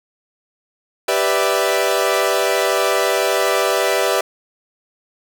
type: chord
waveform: sawtooth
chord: E minor seventh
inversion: first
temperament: equal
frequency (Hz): 392 / 493.9 / 587.3 / 659.3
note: G4 / B4 / D5 / E5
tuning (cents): 0 / 0 / 0 / 0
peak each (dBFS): -17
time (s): 1.08-4.21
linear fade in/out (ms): 5
effects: none